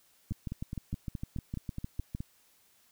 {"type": "two click trains", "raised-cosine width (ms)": 5, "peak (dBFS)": [-23, -24], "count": [13, 10], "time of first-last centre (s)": [[0.32, 2.149], [0.31, 2.205]], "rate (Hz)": [6.56, 4.75], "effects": ["white hiss -66 dBFS RMS until 2.91 s"]}